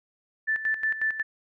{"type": "tone with tremolo", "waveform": "sine", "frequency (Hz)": 1760, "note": "A6", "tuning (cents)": 0, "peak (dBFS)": -22, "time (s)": [0.47, 1.23], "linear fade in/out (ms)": 20, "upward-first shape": "square", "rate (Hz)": 5.5, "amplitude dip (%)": 70, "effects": []}